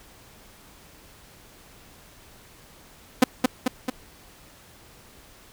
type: tone with echo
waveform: sawtooth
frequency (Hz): 254.3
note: C4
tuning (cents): -49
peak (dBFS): -7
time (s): 3.22-3.24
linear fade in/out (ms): 5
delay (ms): 220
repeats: 3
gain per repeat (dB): -4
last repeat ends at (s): 3.9
effects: pink hiss -51 dBFS RMS until 5.52 s